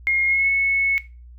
sine tone with pitch glide, 2141 to 2200 Hz, C7 to C#7, +39 to -14 cents, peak -16 dBFS, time 0.07-0.98 s, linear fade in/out 0 ms, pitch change +47 cents, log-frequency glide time 0.26-0.48 s, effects noise-tail reverb RT60 0.3 s tail -17 dB re dry + added 60 Hz sine -40 dBFS peak until 1.38 s

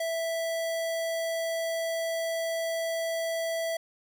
square tone, 659 Hz, E5, 1 cent flat, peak -29 dBFS, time 0-3.77 s, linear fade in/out 5 ms, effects none

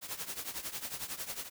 white noise with tremolo, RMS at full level -37 dBFS, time 0.01-1.5 s, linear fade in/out 50 ms, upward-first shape triangle, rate 11 Hz, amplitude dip 85%, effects none

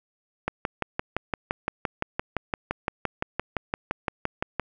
click train, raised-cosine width 0.5 ms, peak -10 dBFS, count 25, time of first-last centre 0.48-4.597 s, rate 5.83 Hz, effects none

